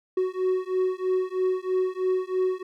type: beating tone pair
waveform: triangle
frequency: 370 / 373.1 Hz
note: F#4 / F#4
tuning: 0 / +14 cents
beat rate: 3.1 Hz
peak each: -24 dBFS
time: 0.17-2.63 s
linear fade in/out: 5 ms
effects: none